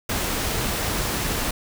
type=noise; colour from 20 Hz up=pink; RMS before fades=-25 dBFS; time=0.09-1.51 s; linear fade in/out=5 ms; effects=none